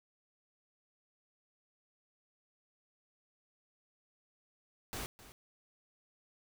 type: noise with echo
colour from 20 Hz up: pink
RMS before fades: -41 dBFS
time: 4.93-5.06 s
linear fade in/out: 0 ms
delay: 260 ms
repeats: 1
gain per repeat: -15 dB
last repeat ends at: 5.32 s
effects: none